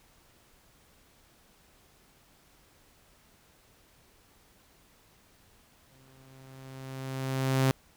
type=tone with exponential growth; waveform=sawtooth; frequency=132.6 Hz; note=C3; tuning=23 cents sharp; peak=-17 dBFS; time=5.91-7.71 s; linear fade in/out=0 ms; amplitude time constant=390 ms; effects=pink hiss -62 dBFS RMS until 7.96 s